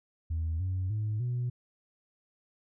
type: tone with pitch steps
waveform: sine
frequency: 81 / 93.04 / 106.88 / 122.77 Hz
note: E2 / F#2 / A2 / B2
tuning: -30 / +10 / -50 / -10 cents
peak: -27 dBFS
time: 0.3-1.5 s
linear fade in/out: 10 ms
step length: 300 ms
effects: tanh soft clip ceiling -26 dBFS

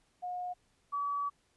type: tone pair in turn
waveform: sine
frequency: 720 / 1142.9 Hz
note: F#5 / D6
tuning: -47 / -47 cents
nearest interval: minor sixth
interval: 800 cents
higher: second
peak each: -35 / -31 dBFS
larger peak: second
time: 0.22-0.54 / 0.92-1.3 s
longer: second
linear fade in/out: 20 ms
effects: pink hiss -72 dBFS RMS until 1.56 s + resampled to 24000 Hz

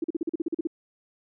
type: tone bursts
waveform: sine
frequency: 328.7 Hz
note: E4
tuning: 5 cents flat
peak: -23 dBFS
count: 11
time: 0.02-0.672 s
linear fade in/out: 5 ms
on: 22 ms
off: 41 ms
effects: none

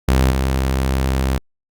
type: tone pair in turn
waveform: sawtooth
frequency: 65.41 / 66.06 Hz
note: C2 / C2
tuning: 0 / +17 cents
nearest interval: unison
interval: 17 cents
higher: second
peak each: -8 / -12 dBFS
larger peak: first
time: 0.08-0.31 / 0.31-1.38 s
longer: second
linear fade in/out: 5 ms
effects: Opus 48 kbps

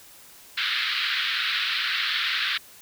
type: band-pass noise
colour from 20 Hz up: white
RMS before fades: -26 dBFS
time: 0.57-2.58 s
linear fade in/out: 10 ms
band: 1300 to 4200 Hz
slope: 48 dB/octave
effects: white hiss -49 dBFS RMS until 2.81 s

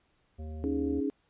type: harmonic tone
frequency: 77.78 Hz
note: D#2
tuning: in tune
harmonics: 1 / 3 / 5 / 7 / 9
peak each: -37 / -47 / -51 / -54 / -56 dBFS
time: 0.38-1.01 s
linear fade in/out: 20 ms
type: chord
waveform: sine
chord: C# suspended second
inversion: none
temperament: equal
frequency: 277.2 / 311.1 / 415.3 Hz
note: C#4 / D#4 / G#4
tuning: 0 / 0 / 0 cents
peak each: -30 / -34 / -34 dBFS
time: 0.64-1.1 s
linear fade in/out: 0 ms
effects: pink hiss -71 dBFS RMS until 1.29 s + resampled to 8000 Hz

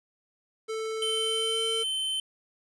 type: tone with pitch glide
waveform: square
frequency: 441.5 to 450 Hz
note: A4 to A4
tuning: +6 to +39 cents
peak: -31 dBFS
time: 0.68-1.84 s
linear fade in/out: 20 ms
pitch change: +33 cents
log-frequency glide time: 1.02-1.6 s
type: tone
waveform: square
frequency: 3078 Hz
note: G7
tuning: 32 cents flat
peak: -28 dBFS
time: 1.02-2.2 s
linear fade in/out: 2 ms
effects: resampled to 22050 Hz + 10-bit

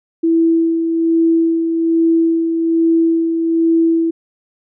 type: tone with tremolo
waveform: sine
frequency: 329.6 Hz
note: E4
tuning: in tune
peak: -9 dBFS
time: 0.23-4.11 s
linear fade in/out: 10 ms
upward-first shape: sine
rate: 1.2 Hz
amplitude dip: 45%
effects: none

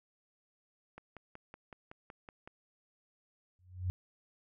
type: click train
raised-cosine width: 0.5 ms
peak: -33 dBFS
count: 9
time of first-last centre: 0.98-2.475 s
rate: 5.35 Hz
type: tone with exponential growth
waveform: sine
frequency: 91 Hz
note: F#2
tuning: 28 cents flat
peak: -28 dBFS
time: 3.59-3.9 s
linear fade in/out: 0 ms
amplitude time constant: 67 ms
effects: none

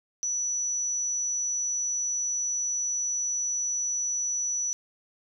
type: tone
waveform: sine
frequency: 5920 Hz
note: F#8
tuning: in tune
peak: -26 dBFS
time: 0.23-4.73 s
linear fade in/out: 0 ms
effects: none

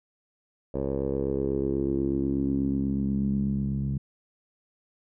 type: tone with low-pass filter sweep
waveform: 10% pulse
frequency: 68.2 Hz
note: C#2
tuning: 28 cents flat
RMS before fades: -27 dBFS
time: 0.74-3.98 s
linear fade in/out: 5 ms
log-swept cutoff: 560 to 160 Hz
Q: 4.2
effects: none

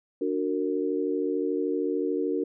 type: chord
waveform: sine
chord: D augmented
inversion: none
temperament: just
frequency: 293.7 / 367.1 / 458.9 Hz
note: D4 / F#4 / A#4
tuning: 0 / -14 / -27 cents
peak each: -29 dBFS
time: 0.21-2.44 s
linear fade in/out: 5 ms
effects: none

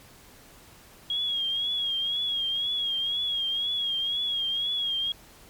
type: tone with vibrato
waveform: sine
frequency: 3288 Hz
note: G#7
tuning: 18 cents flat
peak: -25 dBFS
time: 1.1-5.12 s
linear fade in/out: 2 ms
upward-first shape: triangle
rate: 2 Hz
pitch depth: 74 cents each way
effects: pink hiss -52 dBFS RMS until 5.49 s + MP3 96 kbps

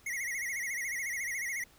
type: tone with vibrato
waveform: square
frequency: 2038 Hz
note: C7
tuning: 46 cents flat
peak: -34 dBFS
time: 0.06-1.64 s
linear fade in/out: 5 ms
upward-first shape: sine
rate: 14 Hz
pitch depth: 140 cents each way
effects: pink hiss -61 dBFS RMS until 1.78 s

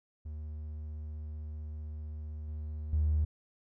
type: tone with level steps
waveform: triangle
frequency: 76.3 Hz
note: D#2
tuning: 33 cents flat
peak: -36 / -34 / -22 dBFS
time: 0.25-3.25 s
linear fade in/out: 10 ms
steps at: 2.48 / 2.93 s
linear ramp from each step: 2 ms
effects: tanh soft clip ceiling -22 dBFS

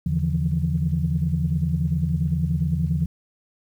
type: tone cluster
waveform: sine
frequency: 80.7 / 143.5 / 160.7 / 170.8 Hz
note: E2 / D3 / E3 / F3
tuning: -36 / -40 / -44 / -38 cents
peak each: -25 dBFS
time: 0.06-3.06 s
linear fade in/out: 5 ms
effects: tanh soft clip ceiling -10 dBFS + 9-bit

